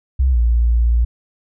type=tone with pitch glide; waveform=sine; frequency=65.41 to 58.27 Hz; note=C2 to A#1; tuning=0 to 0 cents; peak=-11 dBFS; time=0.19-1.05 s; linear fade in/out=10 ms; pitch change=-200 cents; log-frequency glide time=0.31-0.37 s; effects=none